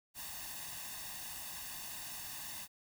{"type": "noise with comb filter", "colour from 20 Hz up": "white", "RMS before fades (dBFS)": -45, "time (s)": [0.14, 2.68], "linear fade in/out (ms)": 50, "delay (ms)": 1.1, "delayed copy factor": 0.75, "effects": []}